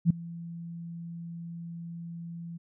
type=tone with ADSR envelope; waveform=sine; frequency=168.9 Hz; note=E3; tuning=42 cents sharp; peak=-15 dBFS; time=0.05-2.58 s; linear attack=52 ms; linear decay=5 ms; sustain=-22 dB; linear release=16 ms; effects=none

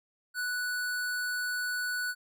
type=tone; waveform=square; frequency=1480 Hz; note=F#6; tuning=in tune; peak=-31 dBFS; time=0.34-2.15 s; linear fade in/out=50 ms; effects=none

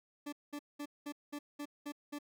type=tone bursts; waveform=40% pulse; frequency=291.1 Hz; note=D4; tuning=15 cents flat; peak=-39 dBFS; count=8; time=0.26-2.188 s; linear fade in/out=10 ms; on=66 ms; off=200 ms; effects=none

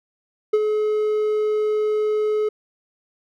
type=tone with ADSR envelope; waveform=triangle; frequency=426.4 Hz; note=G#4; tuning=46 cents sharp; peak=-10 dBFS; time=0.53-2.49 s; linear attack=9 ms; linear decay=42 ms; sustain=-6 dB; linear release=7 ms; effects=none

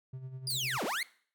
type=tone with tremolo; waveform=triangle; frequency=130.4 Hz; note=C3; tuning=5 cents flat; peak=-36 dBFS; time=0.13-0.78 s; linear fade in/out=5 ms; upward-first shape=sine; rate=10 Hz; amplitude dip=60%
type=linear two-way sweep; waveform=30% pulse; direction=down then up; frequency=4978 to 171.8 to 2233 Hz; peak=-29 dBFS; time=0.47-1.03 s; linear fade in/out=2 ms; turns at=0.84 s
type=noise with exponential decay; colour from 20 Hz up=violet; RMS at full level=-39 dBFS; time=0.5-0.92 s; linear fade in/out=0 ms; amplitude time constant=90 ms
effects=noise-tail reverb RT60 0.5 s tail -21 dB re dry

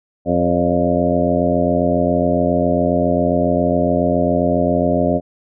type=harmonic tone with a mistuned harmonic; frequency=87.31 Hz; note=F2; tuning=in tune; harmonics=1 / 2 / 3 / 4 / 5 / 6 / 7 / 8; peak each=-25 / -21 / -19 / -25 / -24 / -22 / -19 / -24 dBFS; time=0.25-5.21 s; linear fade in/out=50 ms; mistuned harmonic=6; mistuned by=+50 cents; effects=none

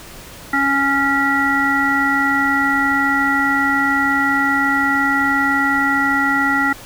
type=harmonic tone; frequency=277.2 Hz; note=C#4; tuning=in tune; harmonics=1 / 3 / 5 / 7; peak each=-20 / -22 / -18 / -18 dBFS; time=0.53-6.73 s; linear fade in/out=5 ms; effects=pink hiss -37 dBFS RMS until 6.85 s

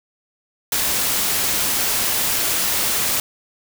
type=noise; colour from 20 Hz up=white; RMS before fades=-20 dBFS; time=0.72-3.2 s; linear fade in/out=2 ms; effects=none

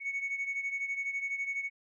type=beating tone pair; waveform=sine; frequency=2217 / 2229 Hz; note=C#7 / C#7; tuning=0 / +9 cents; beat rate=12 Hz; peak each=-32 / -37 dBFS; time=0-1.7 s; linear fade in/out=50 ms; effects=tanh soft clip ceiling -28 dBFS

